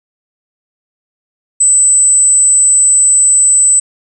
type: tone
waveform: sine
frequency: 8020 Hz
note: B8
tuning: 26 cents sharp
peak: -5 dBFS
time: 1.6-3.8 s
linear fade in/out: 10 ms
effects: none